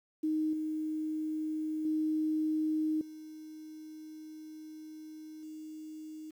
sine tone with level steps, 311.1 Hz, D#4, in tune, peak -28 / -32 / -28 / -44 / -42 dBFS, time 0.23-6.31 s, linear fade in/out 10 ms, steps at 0.53 / 1.85 / 3.01 / 5.43 s, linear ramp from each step 2 ms, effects 10-bit

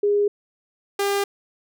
sine / sawtooth tone pair in turn, 410 / 400.6 Hz, G#4 / G4, -22 / +38 cents, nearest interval unison, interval 40 cents, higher first, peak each -16 dBFS, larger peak neither, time 0.03-0.28 / 0.99-1.24 s, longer neither, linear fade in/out 5 ms, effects none

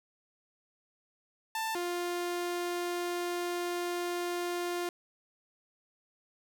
sawtooth tone pair in turn, 888 / 351 Hz, A5 / F4, +16 / +9 cents, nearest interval octave + major third, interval 1607 cents, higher first, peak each -28 dBFS, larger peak neither, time 1.55-1.75 / 1.75-4.89 s, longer second, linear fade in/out 2 ms, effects none

